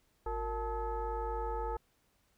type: tone with frequency modulation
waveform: sine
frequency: 461.8 Hz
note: A#4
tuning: 16 cents flat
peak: -33 dBFS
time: 0.26-1.77 s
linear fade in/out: 5 ms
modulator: 411 Hz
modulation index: 1.5
effects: pink hiss -73 dBFS RMS until 2.37 s